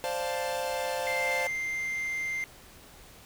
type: chord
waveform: 45% pulse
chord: D minor seventh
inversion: third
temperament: equal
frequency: 523.3 / 587.3 / 698.5 / 880 Hz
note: C5 / D5 / F5 / A5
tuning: 0 / 0 / 0 / 0 cents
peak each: -33 / -37 / -36 / -36 dBFS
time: 0.04-1.47 s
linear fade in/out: 0 ms
type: click train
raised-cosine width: 0.2 ms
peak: -34 dBFS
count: 249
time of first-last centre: 0.85-2.43 s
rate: 157 Hz
type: tone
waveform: triangle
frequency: 2093 Hz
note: C7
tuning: in tune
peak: -28 dBFS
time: 1.07-2.44 s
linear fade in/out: 0 ms
effects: pink hiss -52 dBFS RMS until 3.25 s